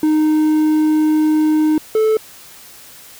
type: tone pair in turn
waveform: triangle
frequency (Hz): 308.7 / 436.6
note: D#4 / A4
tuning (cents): -14 / -13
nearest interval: tritone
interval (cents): 601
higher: second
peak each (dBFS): -9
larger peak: neither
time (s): 0.03-1.78 / 1.95-2.17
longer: first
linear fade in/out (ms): 2
effects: white hiss -40 dBFS RMS until 3.19 s